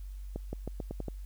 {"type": "accelerating click train", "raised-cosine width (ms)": 2, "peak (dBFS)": -23, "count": 7, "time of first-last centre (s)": [0.36, 1.083], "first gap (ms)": 170, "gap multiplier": 0.86, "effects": ["added 48 Hz sine -39 dBFS peak until 1.25 s", "white hiss -65 dBFS RMS until 1.25 s"]}